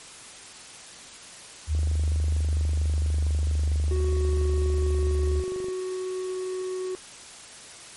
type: tone with pitch glide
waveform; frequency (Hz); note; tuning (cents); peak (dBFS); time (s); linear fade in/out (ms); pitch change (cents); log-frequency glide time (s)
sine; 77 to 73.27; D#2 to D2; -17 to -3; -21; 1.67-5.44; 50; -86; 2.3-5.15
type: click train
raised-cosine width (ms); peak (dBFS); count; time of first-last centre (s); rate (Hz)
2; -27; 97; 1.75-5.684; 24.4
type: tone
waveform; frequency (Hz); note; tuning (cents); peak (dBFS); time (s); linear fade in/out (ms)
triangle; 371; F#4; +5; -26; 3.91-6.95; 0
effects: white hiss -44 dBFS RMS until 7.96 s + MP3 48 kbps